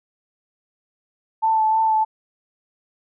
sine tone with vibrato, 880 Hz, A5, in tune, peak -15 dBFS, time 1.42-2.05 s, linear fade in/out 20 ms, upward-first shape sine, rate 3.2 Hz, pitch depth 19 cents each way, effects none

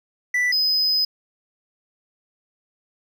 triangle tone pair in turn, 1975.5 / 5033 Hz, B6 / D#8, 0 / +19 cents, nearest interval octave + major third, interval 1619 cents, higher second, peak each -16 dBFS, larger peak neither, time 0.34-0.52 / 0.52-1.05 s, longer second, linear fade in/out 5 ms, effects none

